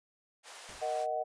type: high-pass noise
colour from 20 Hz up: pink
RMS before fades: -49 dBFS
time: 0.43-1.07 s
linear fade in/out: 50 ms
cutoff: 560 Hz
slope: 24 dB/octave
type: noise with exponential decay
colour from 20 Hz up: pink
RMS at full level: -48 dBFS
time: 0.69-1.02 s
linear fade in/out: 1 ms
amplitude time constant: 71 ms
type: chord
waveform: sine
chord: D# minor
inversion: second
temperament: just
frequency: 466.7 / 622.3 / 746.7 Hz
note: A#4 / D#5 / F#5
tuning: +2 / 0 / +16 cents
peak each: -40 / -34 / -34 dBFS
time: 0.81-1.24 s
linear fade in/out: 20 ms
effects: resampled to 22050 Hz